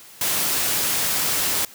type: noise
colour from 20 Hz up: white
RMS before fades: -22 dBFS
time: 0.21-1.65 s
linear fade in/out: 2 ms
effects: white hiss -45 dBFS RMS until 1.74 s + high-pass 60 Hz 12 dB/octave